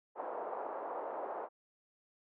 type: band-pass noise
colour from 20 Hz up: pink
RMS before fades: -41 dBFS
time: 0.15-1.49 s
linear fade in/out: 50 ms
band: 470 to 1000 Hz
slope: 24 dB/octave
effects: none